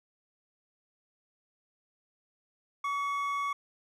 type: tone pair together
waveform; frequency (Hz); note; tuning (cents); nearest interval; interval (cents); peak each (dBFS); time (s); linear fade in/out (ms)
triangle; 1134 / 2193; C#6 / C#7; +39 / -19; major seventh; 1142; -28 / -37; 2.84-3.53; 5
effects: none